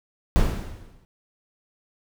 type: noise with exponential decay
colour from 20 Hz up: brown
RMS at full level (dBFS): -17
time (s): 0.36-1.05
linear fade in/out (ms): 0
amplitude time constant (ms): 150
effects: none